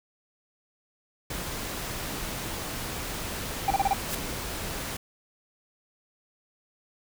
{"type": "noise", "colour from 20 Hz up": "pink", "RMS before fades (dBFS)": -34, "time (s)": [1.3, 4.97], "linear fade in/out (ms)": 5}
{"type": "tone bursts", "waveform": "triangle", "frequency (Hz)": 789, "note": "G5", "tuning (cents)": 11, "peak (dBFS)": -18, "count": 5, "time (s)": [3.68, 3.933], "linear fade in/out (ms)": 2, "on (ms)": 25, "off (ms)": 32}
{"type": "noise with exponential growth", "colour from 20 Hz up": "white", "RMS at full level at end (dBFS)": -28, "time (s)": [3.98, 4.15], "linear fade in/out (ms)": 5, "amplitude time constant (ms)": 36}
{"effects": []}